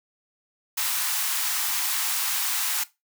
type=high-pass noise; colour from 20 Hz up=white; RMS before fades=-26 dBFS; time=0.77-2.84 s; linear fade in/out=10 ms; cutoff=780 Hz; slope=48 dB/octave; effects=noise-tail reverb RT60 0.2 s tail -17 dB re dry